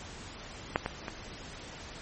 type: clicks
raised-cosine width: 0.5 ms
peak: -9 / -16 / -20 dBFS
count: 3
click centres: 0.759 / 0.861 / 1.082 s
effects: pink hiss -45 dBFS RMS until 2.01 s + MP3 32 kbps